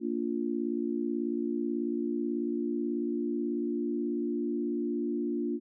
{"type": "chord", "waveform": "sine", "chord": "Bb major", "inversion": "none", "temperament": "just", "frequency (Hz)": [233.1, 291.4, 349.6], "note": ["Bb3", "D4", "F4"], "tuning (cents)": [0, -13, 2], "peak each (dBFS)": -33, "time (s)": [0, 5.6], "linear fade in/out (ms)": 50, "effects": []}